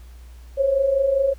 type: tone pair together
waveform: sine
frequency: 523 / 548 Hz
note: C5 / C#5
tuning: -1 / -20 cents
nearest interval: minor second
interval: 81 cents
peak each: -24 / -17 dBFS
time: 0.57-1.34 s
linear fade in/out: 20 ms
effects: added 60 Hz sine -39 dBFS peak until 1.38 s + pink hiss -55 dBFS RMS until 1.38 s